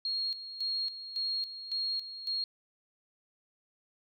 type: tone with tremolo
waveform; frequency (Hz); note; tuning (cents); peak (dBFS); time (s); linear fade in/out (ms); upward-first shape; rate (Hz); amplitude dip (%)
sine; 4272; C8; +35; -30; 0.05-2.44; 2; square; 1.8; 70
effects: none